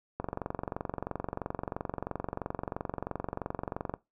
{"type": "click train", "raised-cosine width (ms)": 1, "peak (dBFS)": -19, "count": 87, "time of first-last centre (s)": [0.2, 3.939], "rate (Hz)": 23, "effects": ["noise-tail reverb RT60 0.2 s tail -19 dB re dry"]}